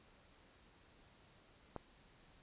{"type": "click", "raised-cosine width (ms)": 1, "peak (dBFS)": -29, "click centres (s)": 1.763, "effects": ["pink hiss -66 dBFS RMS until 2.42 s", "resampled to 8000 Hz"]}